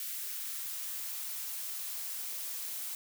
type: noise with high-pass filter sweep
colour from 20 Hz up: blue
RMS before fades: -39 dBFS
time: 0-2.95 s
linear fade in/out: 2 ms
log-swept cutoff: 1600 to 250 Hz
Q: 1
effects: none